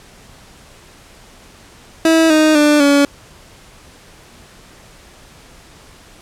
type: tone with pitch steps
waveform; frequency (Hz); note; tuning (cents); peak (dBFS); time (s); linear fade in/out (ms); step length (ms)
30% pulse; 324.4 / 310.3 / 296.8 / 283.9; E4 / D#4 / D4 / C#4; -28 / -5 / +18 / +41; -6; 2.05-3.05; 2; 250
effects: pink hiss -43 dBFS RMS until 6.21 s + low-pass 10000 Hz 12 dB/octave